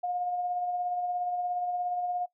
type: tone with tremolo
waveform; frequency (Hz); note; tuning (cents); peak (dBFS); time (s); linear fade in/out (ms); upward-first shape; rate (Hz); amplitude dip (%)
sine; 715; F5; +41; -27; 0.03-2.26; 10; sine; 17; 35
effects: noise-tail reverb RT60 0.1 s tail -19 dB re dry